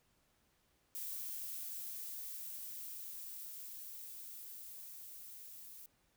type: noise with level ramp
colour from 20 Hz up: violet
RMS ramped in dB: -43 to -53 dBFS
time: 0.95-5.86 s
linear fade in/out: 0 ms
effects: pink hiss -75 dBFS RMS until 6.16 s